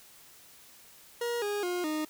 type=tone with pitch steps; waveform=40% pulse; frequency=475.3 / 411.4 / 356.1 / 308.2 Hz; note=A#4 / G#4 / F4 / D#4; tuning=+34 / -16 / +34 / -16 cents; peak=-29 dBFS; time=1.21-2.05 s; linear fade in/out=5 ms; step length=210 ms; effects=white hiss -55 dBFS RMS until 2.09 s